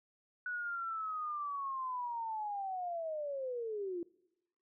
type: linear sweep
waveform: sine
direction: down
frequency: 1480 to 334.1 Hz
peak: -36 dBFS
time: 0.46-4.03 s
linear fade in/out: 2 ms
effects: noise-tail reverb RT60 0.9 s tail -23 dB re dry